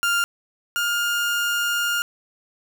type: tone pair in turn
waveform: 30% pulse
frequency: 1400 / 1413 Hz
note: F6 / F6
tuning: +4 / +20 cents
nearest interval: unison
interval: 16 cents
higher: second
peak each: -16 / -18 dBFS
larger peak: first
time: 0.03-0.24 / 0.76-2.02 s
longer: second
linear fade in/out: 0 ms
effects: none